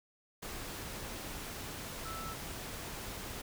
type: tone in noise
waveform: sine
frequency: 1318.5 Hz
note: E6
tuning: in tune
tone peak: -43 dBFS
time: 2.05-2.34 s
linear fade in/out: 10 ms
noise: pink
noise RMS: -43 dBFS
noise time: 0.42-3.42 s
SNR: -3 dB
effects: none